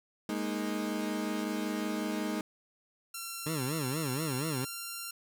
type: chord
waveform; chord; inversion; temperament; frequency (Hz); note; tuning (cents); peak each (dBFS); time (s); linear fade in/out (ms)
35% pulse; Ab suspended second; none; equal; 207.7 / 233.1 / 311.1; Ab3 / Bb3 / Eb4; 0 / 0 / 0; -34 / -36 / -34; 0.29-2.41; 2
type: tone with pitch glide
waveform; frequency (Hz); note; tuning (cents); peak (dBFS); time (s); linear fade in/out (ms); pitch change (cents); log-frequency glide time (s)
5% pulse; 1362 to 1377.8; F6 to F6; -44 to -24; -27; 3.14-5.11; 5; +20; 4.04-4.72
type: tone with vibrato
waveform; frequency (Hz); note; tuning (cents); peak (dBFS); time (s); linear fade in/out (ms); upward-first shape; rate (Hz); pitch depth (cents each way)
20% pulse; 143.3; D3; -42; -27; 3.46-4.65; 5; sine; 4.2; 230
effects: none